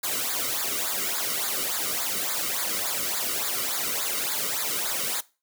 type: noise with flanger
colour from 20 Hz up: white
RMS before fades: -28 dBFS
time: 0.03-5.21 s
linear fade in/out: 10 ms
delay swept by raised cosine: 0.34 to 1.21 ms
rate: 3.5 Hz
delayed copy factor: -0.9
effects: noise-tail reverb RT60 0.3 s tail -20 dB re dry